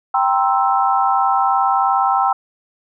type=chord; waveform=sine; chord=C dominant seventh; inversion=second; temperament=equal with one note detuned; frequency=784 / 947 / 1046.5 / 1318.5 Hz; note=G5 / Bb5 / C6 / E6; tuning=0 / +27 / 0 / 0 cents; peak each=-16 / -21 / -20 / -19 dBFS; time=0.14-2.33 s; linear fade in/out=5 ms; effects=none